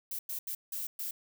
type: noise bursts at uneven times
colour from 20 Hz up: violet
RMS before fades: -37 dBFS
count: 5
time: 0.11-0.19 / 0.29-0.39 / 0.47-0.55 / 0.72-0.87 / 0.99-1.11 s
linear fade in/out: 5 ms
effects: none